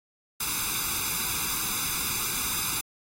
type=noise with comb filter; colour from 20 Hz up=white; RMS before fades=-29 dBFS; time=0.4-2.81 s; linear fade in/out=5 ms; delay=0.81 ms; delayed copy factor=+0.9; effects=AAC 48 kbps